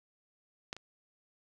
clicks, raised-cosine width 0.2 ms, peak -20 / -29 dBFS, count 2, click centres 0.729 / 0.766 s, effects none

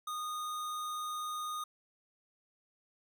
square tone, 1232 Hz, D#6, 17 cents flat, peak -37 dBFS, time 0.07-1.64 s, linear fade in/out 5 ms, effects none

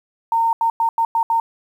sine tone bursts at uneven times, 915 Hz, A#5, 32 cents flat, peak -14 dBFS, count 6, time 0.32-0.53 / 0.61-0.7 / 0.8-0.89 / 0.98-1.05 / 1.15-1.23 / 1.3-1.4 s, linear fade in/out 2 ms, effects 8-bit

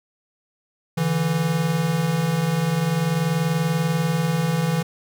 square tone pair together, 144.38 / 164.81 Hz, D3 / E3, -29 / 0 cents, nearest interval major second, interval 229 cents, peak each -26 / -21 dBFS, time 0.97-4.83 s, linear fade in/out 10 ms, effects none

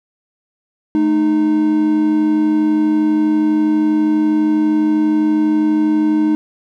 triangle tone pair together, 215.6 / 307.9 Hz, A3 / D#4, -35 / -18 cents, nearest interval tritone, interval 617 cents, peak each -18 / -10 dBFS, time 0.95-6.35 s, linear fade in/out 0 ms, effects none

